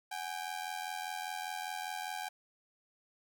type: ring-modulated tone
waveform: sawtooth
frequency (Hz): 790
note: G5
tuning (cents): +13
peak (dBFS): -31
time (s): 0.11-2.29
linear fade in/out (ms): 10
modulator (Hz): 42.5
effects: none